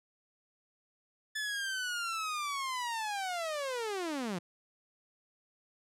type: linear sweep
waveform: sawtooth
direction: down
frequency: 1743 to 163.9 Hz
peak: -30 dBFS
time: 1.35-4.39 s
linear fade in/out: 10 ms
effects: low-pass 10000 Hz 12 dB/octave